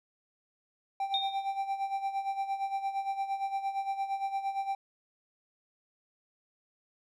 triangle tone with tremolo, 784 Hz, G5, in tune, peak -26 dBFS, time 1-4.75 s, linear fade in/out 2 ms, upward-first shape sine, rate 8.7 Hz, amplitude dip 70%
sine tone with exponential decay, 3683 Hz, A#7, 22 cents flat, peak -26 dBFS, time 1.14-1.58 s, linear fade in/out 1 ms, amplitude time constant 94 ms
effects none

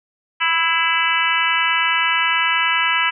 harmonic tone with a mistuned harmonic, 329.6 Hz, E4, in tune, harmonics 3 / 4 / 5 / 6 / 7 / 8 / 9, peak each -23 / -23 / -23 / -23 / -23 / -23 / -23 dBFS, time 0.4-3.11 s, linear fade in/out 20 ms, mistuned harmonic 6, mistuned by +27 cents, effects none

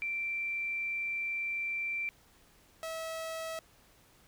sine / sawtooth tone pair in turn, 2349 / 648 Hz, D7 / E5, 0 / -30 cents, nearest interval octave + minor seventh, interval 2230 cents, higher first, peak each -32 / -33 dBFS, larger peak first, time 0.02-2.09 / 2.83-3.59 s, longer first, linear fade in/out 0 ms, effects pink hiss -63 dBFS RMS until 4.27 s

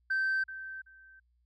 sine tone with echo, 1552 Hz, G6, 18 cents flat, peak -25 dBFS, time 0.1-0.44 s, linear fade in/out 10 ms, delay 380 ms, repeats 2, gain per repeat -14 dB, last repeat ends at 1.2 s, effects tanh soft clip ceiling -25 dBFS + added 60 Hz sine -68 dBFS peak until 1.45 s

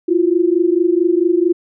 sine tone pair together, 335.5 / 360 Hz, E4 / F#4, +31 / -47 cents, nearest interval minor second, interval 122 cents, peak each -14 dBFS, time 0.08-1.53 s, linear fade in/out 10 ms, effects none

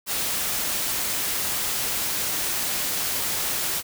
white noise, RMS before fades -26 dBFS, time 0.06-3.83 s, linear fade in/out 50 ms, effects none

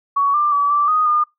sine tone with pitch steps, 1123 / 1188 / 1146 / 1168 / 1244 / 1214 Hz, C#6 / D6 / D6 / D6 / D#6 / D#6, +22 / +20 / -43 / -10 / -1 / -43 cents, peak -13 dBFS, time 0.16-1.24 s, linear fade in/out 10 ms, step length 180 ms, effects noise-tail reverb RT60 0.2 s tail -25 dB re dry

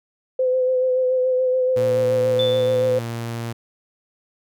sine tone with vibrato, 511 Hz, C5, 41 cents flat, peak -16 dBFS, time 0.39-2.99 s, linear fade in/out 5 ms, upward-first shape sine, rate 7 Hz, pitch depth 23 cents each way
sawtooth tone, 116.5 Hz, A#2, 1 cent flat, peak -22 dBFS, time 1.76-3.53 s, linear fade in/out 10 ms
sine tone with exponential decay, 3520 Hz, A7, in tune, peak -21 dBFS, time 2.39-3.08 s, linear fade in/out 5 ms, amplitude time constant 150 ms
effects none

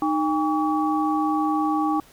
sine tone cluster, 307.8 / 806 / 1136 Hz, D#4 / G5 / C#6, -19 / +48 / +42 cents, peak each -22 / -25 / -26 dBFS, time 0.02-2 s, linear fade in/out 2 ms, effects pink hiss -52 dBFS RMS until 2.12 s

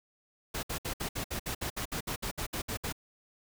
pink noise bursts, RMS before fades -35 dBFS, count 16, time 0.54-2.926 s, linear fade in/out 10 ms, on 91 ms, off 62 ms, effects none

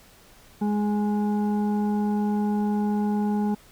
sine tone with frequency modulation, 207.7 Hz, G#3, in tune, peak -21 dBFS, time 0.61-3.55 s, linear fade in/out 10 ms, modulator 625 Hz, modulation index 0.57, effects pink hiss -53 dBFS RMS until 3.71 s

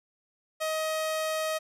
sawtooth tone, 630 Hz, D#5, 21 cents sharp, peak -24 dBFS, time 0.6-1.59 s, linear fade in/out 20 ms, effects resampled to 32000 Hz

